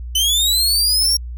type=linear sweep; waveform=sawtooth; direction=up; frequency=2989 to 5600 Hz; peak=-11 dBFS; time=0.15-1.17 s; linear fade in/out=5 ms; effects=added 60 Hz sine -26 dBFS peak until 1.37 s